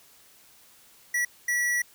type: tone bursts at uneven times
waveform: square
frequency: 1941 Hz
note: B6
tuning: 31 cents flat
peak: -24 dBFS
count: 2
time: 1.14-1.25 / 1.48-1.82 s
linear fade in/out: 5 ms
effects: white hiss -56 dBFS RMS until 1.94 s